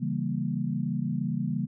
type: chord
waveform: sine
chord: C# diminished seventh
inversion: none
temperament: equal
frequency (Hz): 138.59 / 164.81 / 196 / 233.1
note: C#3 / E3 / G3 / Bb3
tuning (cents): 0 / 0 / 0 / 0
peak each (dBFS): -32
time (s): 0-1.67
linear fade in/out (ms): 20
effects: none